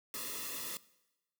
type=noise with comb filter; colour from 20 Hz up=white; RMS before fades=-41 dBFS; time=0.14-0.77 s; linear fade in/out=0 ms; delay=1.3 ms; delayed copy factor=-0.9; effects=noise-tail reverb RT60 1.0 s tail -20 dB re dry